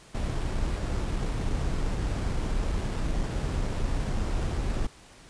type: noise with sample-and-hold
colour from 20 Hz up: brown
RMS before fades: -28 dBFS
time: 0.14-4.87 s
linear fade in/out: 10 ms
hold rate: 6300 Hz
effects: pink hiss -52 dBFS RMS until 5.29 s + resampled to 22050 Hz